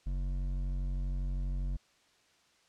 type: tone with hard clipping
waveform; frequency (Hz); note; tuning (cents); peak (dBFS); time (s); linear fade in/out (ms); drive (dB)
triangle; 46.25; F#1; 0; -33; 0.06-1.77; 10; 13
effects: white hiss -67 dBFS RMS until 2.68 s + low-pass 6000 Hz 12 dB/octave